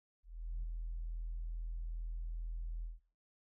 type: tone with ADSR envelope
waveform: sine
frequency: 41.2 Hz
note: E1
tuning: in tune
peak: -34 dBFS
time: 0.23-3 s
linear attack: 400 ms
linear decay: 8 ms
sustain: -3 dB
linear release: 170 ms
effects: noise-tail reverb RT60 0.7 s tail -26 dB re dry + tanh soft clip ceiling -34 dBFS